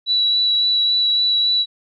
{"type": "tone with vibrato", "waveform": "sine", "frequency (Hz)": 3930, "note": "B7", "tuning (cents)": -9, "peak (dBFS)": -14, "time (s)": [0.06, 1.66], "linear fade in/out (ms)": 50, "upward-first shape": "sine", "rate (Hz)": 3.6, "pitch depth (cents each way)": 11, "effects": []}